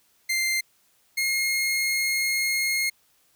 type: tone pair in turn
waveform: sawtooth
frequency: 2093 / 2147 Hz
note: C7 / C7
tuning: 0 / +44 cents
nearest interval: unison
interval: 44 cents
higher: second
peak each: -19 dBFS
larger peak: neither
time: 0.29-0.61 / 1.17-2.9 s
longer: second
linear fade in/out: 10 ms
effects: white hiss -64 dBFS RMS until 3.35 s